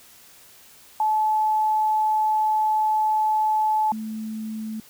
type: tone pair in turn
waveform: sine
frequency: 863 / 218.8 Hz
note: A5 / A3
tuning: -34 / -9 cents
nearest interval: 2 octaves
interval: 2375 cents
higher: first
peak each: -18 / -28 dBFS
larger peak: first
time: 1-3.92 / 3.92-4.8 s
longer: first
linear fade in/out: 2 ms
effects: white hiss -50 dBFS RMS until 4.89 s